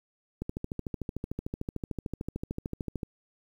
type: click train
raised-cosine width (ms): 3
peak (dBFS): -20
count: 36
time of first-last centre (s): 0.42-3.032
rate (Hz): 13.4
effects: 9-bit

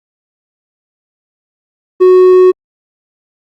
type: tone with hard clipping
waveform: sine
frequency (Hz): 368.4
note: F#4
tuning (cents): -7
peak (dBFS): -3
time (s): 2-2.52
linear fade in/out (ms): 20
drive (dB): 3
effects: Opus 24 kbps

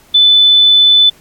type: tone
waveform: sine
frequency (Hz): 3503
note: A7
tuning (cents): -8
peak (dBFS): -4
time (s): 0.14-1.1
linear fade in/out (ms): 10
effects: pink hiss -46 dBFS RMS until 1.2 s + AAC 64 kbps

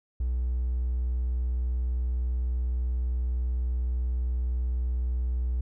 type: tone with hard clipping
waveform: triangle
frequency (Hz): 61.74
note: B1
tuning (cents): 0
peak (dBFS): -25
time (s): 0.2-5.61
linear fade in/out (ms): 5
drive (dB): 3
effects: none

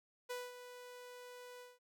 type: tone with ADSR envelope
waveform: sawtooth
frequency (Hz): 493.9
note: B4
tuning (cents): 0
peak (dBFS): -36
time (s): 0.29-1.79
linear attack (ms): 17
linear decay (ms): 210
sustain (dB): -11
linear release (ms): 190
effects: none

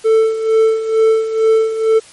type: tone with tremolo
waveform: triangle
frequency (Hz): 443.5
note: A4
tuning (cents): +14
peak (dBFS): -5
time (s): 0.04-2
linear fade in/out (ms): 20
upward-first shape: sine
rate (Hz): 2.2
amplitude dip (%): 70
effects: white hiss -41 dBFS RMS until 2.12 s + MP3 48 kbps

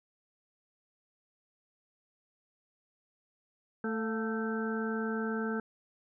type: harmonic tone with a mistuned harmonic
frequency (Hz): 221.5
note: A3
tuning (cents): +12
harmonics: 1 / 2 / 3 / 4 / 6 / 7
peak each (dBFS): -33 / -36 / -48 / -45 / -42 / -40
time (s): 3.84-5.6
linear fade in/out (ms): 2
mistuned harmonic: 3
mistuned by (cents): +77
effects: none

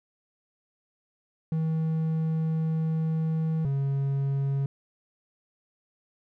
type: tone pair in turn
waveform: triangle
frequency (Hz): 160 / 138.03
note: D#3 / C#3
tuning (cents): +49 / -7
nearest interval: minor third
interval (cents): 256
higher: first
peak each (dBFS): -22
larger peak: neither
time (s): 1.52-3.65 / 3.65-4.66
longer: first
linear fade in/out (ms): 2
effects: none

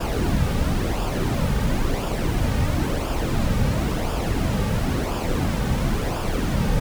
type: noise with flanger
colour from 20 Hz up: brown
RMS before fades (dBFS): -22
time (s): 0-6.8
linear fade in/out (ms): 10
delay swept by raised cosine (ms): 0.49 to 2.99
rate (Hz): 0.97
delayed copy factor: -0.55
effects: none

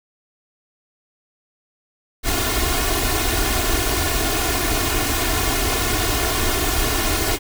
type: noise with comb filter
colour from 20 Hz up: pink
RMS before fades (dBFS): -20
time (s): 2.23-7.39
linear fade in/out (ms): 50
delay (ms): 2.8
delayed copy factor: +0.95
effects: none

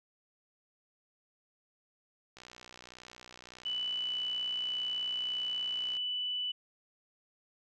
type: click train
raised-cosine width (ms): 0.2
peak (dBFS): -32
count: 223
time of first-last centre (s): 2.37-5.968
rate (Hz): 61.7
type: tone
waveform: sine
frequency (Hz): 2979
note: F#7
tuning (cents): +11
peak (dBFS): -32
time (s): 3.65-6.52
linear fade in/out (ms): 10
effects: none

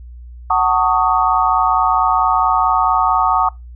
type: chord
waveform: sine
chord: D# half-diminished seventh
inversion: first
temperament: just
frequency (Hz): 746.7 / 896 / 1120.1 / 1244.5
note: F#5 / A5 / C#6 / D#6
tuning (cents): +16 / +31 / +18 / 0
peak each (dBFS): -17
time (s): 0.5-3.49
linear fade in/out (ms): 5
effects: noise-tail reverb RT60 0.2 s tail -23 dB re dry + added 60 Hz sine -32 dBFS peak until 3.75 s

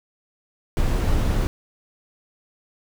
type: noise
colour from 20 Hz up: brown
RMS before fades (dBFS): -20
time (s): 0.77-1.47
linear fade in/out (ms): 0
effects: none

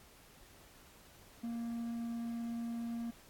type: tone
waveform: triangle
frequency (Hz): 233.1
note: A#3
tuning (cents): 0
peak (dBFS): -35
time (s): 1.43-3.11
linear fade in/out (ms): 10
effects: pink hiss -60 dBFS RMS until 3.29 s + AAC 64 kbps

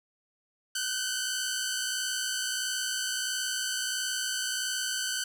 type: tone pair together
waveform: 10% pulse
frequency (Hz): 1480 / 1541.5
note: F#6 / G6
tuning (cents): 0 / -29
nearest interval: minor second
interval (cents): 71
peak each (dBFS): -25 / -23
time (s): 0.75-5.24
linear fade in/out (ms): 5
effects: none

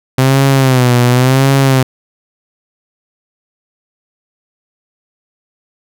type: tone with vibrato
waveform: sawtooth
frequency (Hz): 129.3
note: C3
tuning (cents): -20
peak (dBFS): -3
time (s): 0.18-1.83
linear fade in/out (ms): 5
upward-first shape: sine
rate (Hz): 0.92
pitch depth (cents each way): 99
effects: none

